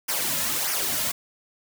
white noise with flanger, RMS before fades -26 dBFS, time 0.08-1.12 s, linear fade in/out 10 ms, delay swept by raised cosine 0.25 to 2.65 ms, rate 1.6 Hz, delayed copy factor -0.65, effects none

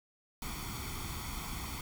pink noise with comb filter, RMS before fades -40 dBFS, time 0.42-1.81 s, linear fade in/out 2 ms, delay 0.89 ms, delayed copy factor +0.75, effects none

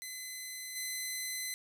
10% pulse tone with level steps, 2030 Hz, B6, 47 cents sharp, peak -32 / -27 dBFS, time 0.02-1.54 s, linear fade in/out 0 ms, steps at 0.75 s, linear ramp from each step 20 ms, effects none

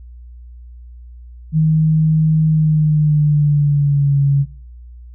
sine tone with pitch glide, 157.2 to 140.05 Hz, D#3 to C#3, +18 to +18 cents, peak -10 dBFS, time 1.52-4.46 s, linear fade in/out 50 ms, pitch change -200 cents, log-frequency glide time 2.47-4.19 s, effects noise-tail reverb RT60 0.6 s tail -23 dB re dry + added 60 Hz sine -34 dBFS peak until 5.14 s

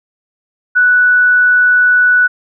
sine tone, 1480 Hz, F#6, in tune, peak -6 dBFS, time 0.75-2.28 s, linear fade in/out 20 ms, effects none

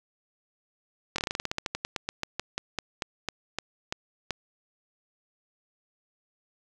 slowing click train, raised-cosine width 0.2 ms, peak -12 dBFS, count 25, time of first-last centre 1.16-4.307 s, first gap 23 ms, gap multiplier 1.13, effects none

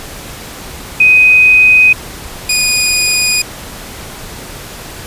sine / 15% pulse tone pair in turn, 2506 / 2469 Hz, D#7 / D#7, +12 / -14 cents, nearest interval unison, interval 26 cents, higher first, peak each -3 dBFS, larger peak neither, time 1-1.93 / 2.49-3.42 s, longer neither, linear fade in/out 5 ms, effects pink hiss -28 dBFS RMS until 5.06 s + resampled to 32000 Hz

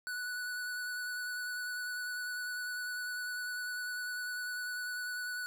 square tone with vibrato, 1480 Hz, F#6, in tune, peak -37 dBFS, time 0.07-5.46 s, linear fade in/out 0 ms, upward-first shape sine, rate 10 Hz, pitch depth 15 cents each way, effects 13-bit

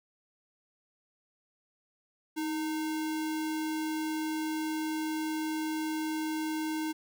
sine tone with sample-and-hold, 314.2 Hz, D#4, 17 cents sharp, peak -30 dBFS, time 2.36-6.93 s, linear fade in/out 20 ms, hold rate 1225 Hz, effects none

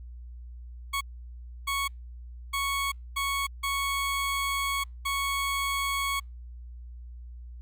20% pulse tone bursts at uneven times, 1108.7 Hz, C#6, in tune, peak -22 dBFS, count 6, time 0.93-1.01 / 1.67-1.88 / 2.53-2.92 / 3.16-3.47 / 3.63-4.84 / 5.05-6.2 s, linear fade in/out 10 ms, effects added 60 Hz sine -40 dBFS peak until 7.61 s + Opus 48 kbps

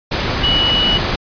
sine tone in noise, 2937 Hz, F#7, 13 cents flat, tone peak -13 dBFS, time 0.43-0.98 s, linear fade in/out 10 ms, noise pink, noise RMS -18 dBFS, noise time 0.11-1.16 s, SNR +2 dB, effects resampled to 11025 Hz

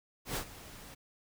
pink noise with ADSR envelope, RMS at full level -34 dBFS, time 0.25-0.95 s, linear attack 110 ms, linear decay 84 ms, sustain -16 dB, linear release 14 ms, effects none

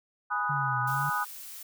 sine chord, G# minor seventh, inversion none, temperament equal, 830.6 / 987.8 / 1244.5 / 1480 Hz, G#5 / B5 / D#6 / F#6, 0 / 0 / 0 / 0 cents, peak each -34 / -34 / -30 / -32 dBFS, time 0.3-1.25 s, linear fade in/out 20 ms
sine exponential two-way sweep, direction down then up, 147.3 to 123.47 to 147.3 Hz, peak -32 dBFS, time 0.49-1.1 s, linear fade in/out 10 ms, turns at 0.81 s
blue noise, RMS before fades -43 dBFS, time 0.87-1.63 s, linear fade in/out 5 ms
effects none

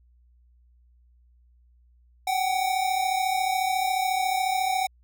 square tone pair together, 749.9 / 784 Hz, F#5 / G5, +23 / 0 cents, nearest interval minor second, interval 77 cents, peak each -25 / -29 dBFS, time 2.27-4.87 s, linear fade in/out 5 ms, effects added 60 Hz sine -56 dBFS peak until 5.03 s

